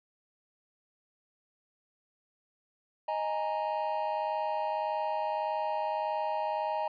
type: chord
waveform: triangle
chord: D# suspended fourth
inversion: none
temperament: equal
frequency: 622.3 / 830.6 / 932.3 Hz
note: D#5 / G#5 / A#5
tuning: 0 / 0 / 0 cents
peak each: -32 dBFS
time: 3.08-6.88 s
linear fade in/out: 5 ms
effects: resampled to 11025 Hz